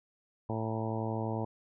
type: harmonic tone with a mistuned harmonic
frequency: 111.3 Hz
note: A2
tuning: 20 cents sharp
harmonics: 1 / 2 / 3 / 4 / 5 / 6 / 7 / 8 / 9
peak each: -35 / -38 / -40 / -41 / -42 / -43 / -43 / -44 / -45 dBFS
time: 0.49-1.45 s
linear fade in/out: 5 ms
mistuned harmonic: 9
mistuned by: -69 cents
effects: none